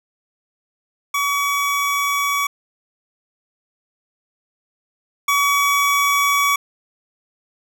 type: tone pair in turn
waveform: 25% pulse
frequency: 1134 / 1134 Hz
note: C#6 / C#6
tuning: +39 / +39 cents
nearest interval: unison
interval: 0 cents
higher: neither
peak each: -14 / -11 dBFS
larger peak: second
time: 1.14-2.47 / 5.28-6.56 s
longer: first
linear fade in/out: 5 ms
effects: none